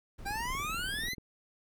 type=noise; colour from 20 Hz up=brown; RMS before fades=-44 dBFS; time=0.18-1.09 s; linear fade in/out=10 ms
type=exponential sweep; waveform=25% pulse; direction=up; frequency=776 to 2093 Hz; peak=-30 dBFS; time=0.25-1.15 s; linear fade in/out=20 ms
type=click train; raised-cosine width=3 ms; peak=-33 dBFS; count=20; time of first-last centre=0.26-1.182 s; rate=20.6 Hz
effects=none